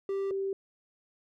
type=tone pair in turn; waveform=triangle / sine; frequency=392 / 389.7 Hz; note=G4 / G4; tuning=0 / -10 cents; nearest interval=unison; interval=10 cents; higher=first; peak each=-27 / -29 dBFS; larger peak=first; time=0.09-0.31 / 0.31-0.53 s; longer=neither; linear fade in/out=2 ms; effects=none